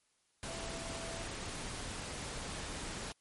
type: tone in noise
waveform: sine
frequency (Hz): 664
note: E5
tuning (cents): +12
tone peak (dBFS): -47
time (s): 0.48-1.23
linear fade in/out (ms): 0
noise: pink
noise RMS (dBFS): -42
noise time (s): 0.43-3.12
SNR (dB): -8
effects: white hiss -75 dBFS RMS until 3.2 s + MP3 48 kbps